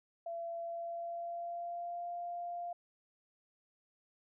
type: tone with pitch glide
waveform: sine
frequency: 676 to 697 Hz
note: E5 to F5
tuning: +43 to -4 cents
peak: -38 dBFS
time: 0.26-2.73 s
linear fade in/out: 5 ms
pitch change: +53 cents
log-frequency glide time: 0.57-2.08 s
effects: none